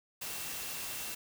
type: tone in noise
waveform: sine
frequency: 2702 Hz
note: E7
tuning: 42 cents sharp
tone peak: -50 dBFS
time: 0.21-1.15 s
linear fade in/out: 10 ms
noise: white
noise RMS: -40 dBFS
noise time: 0.21-1.15 s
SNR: -13 dB
effects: none